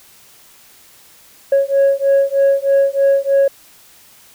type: beating tone pair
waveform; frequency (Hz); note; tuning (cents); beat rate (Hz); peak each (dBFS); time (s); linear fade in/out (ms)
sine; 550 / 553.2; C#5 / C#5; -14 / -4; 3.2; -12; 1.52-3.48; 5
effects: tanh soft clip ceiling -7 dBFS + white hiss -46 dBFS RMS until 4.34 s